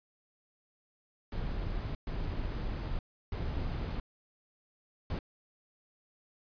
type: noise bursts at uneven times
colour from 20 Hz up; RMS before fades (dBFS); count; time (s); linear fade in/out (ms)
brown; -35; 4; 1.32-1.95 / 2.07-2.99 / 3.32-4 / 5.1-5.19; 2
effects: resampled to 11025 Hz